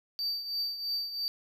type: tone with tremolo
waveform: triangle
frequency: 4628 Hz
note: D8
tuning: 26 cents flat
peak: -27 dBFS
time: 0.19-1.28 s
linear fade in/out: 0 ms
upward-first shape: triangle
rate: 3 Hz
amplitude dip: 70%
effects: none